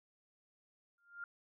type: tone with exponential growth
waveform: sine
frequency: 1400 Hz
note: F6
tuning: 4 cents sharp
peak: -39 dBFS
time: 0.98-1.24 s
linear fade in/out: 2 ms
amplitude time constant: 56 ms
effects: none